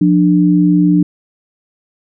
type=tone pair together; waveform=sine; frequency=176.5 / 296.8 Hz; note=F3 / D4; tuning=+19 / +18 cents; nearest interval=major sixth; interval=899 cents; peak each=-10 dBFS; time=0.01-1.03 s; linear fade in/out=5 ms; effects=none